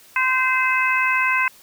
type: harmonic tone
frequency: 516 Hz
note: C5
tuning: 24 cents flat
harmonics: 2 / 3 / 4 / 5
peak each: -22 / -22 / -22 / -22 dBFS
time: 0.16-1.48 s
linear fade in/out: 2 ms
effects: white hiss -49 dBFS RMS until 1.62 s